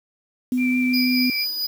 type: tone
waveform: sine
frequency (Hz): 251.3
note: B3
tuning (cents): +30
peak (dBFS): -18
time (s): 0.52-1.3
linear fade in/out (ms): 2
type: tone with vibrato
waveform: sine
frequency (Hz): 2349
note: D7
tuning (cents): 0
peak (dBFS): -24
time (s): 0.57-1.46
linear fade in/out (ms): 50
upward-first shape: sine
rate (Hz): 6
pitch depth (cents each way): 15
type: tone with tremolo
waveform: square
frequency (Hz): 4936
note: D#8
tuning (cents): -15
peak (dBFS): -22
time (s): 0.93-1.67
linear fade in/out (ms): 10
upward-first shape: sine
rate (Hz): 4.5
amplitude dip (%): 40
effects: 7-bit